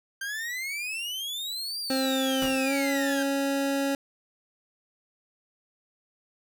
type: exponential two-way sweep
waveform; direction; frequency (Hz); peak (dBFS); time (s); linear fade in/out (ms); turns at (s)
40% pulse; up then down; 1568 to 4820 to 1568; -30; 0.21-3.23; 5; 1.8
type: tone with pitch glide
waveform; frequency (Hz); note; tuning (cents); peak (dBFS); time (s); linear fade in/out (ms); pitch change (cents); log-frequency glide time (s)
25% pulse; 264.8 to 276.5; C4 to C#4; +21 to -4; -21; 1.9-3.95; 2; +75; 2.64-2.73
type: noise with exponential decay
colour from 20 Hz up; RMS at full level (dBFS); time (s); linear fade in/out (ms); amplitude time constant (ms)
pink; -32; 2.42-2.68; 1; 55
effects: none